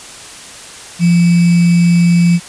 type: tone with sample-and-hold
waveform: sine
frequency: 172.5 Hz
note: F3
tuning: 21 cents flat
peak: -6 dBFS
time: 0.99-2.4 s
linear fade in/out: 50 ms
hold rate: 2450 Hz
effects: white hiss -32 dBFS RMS until 2.48 s + resampled to 22050 Hz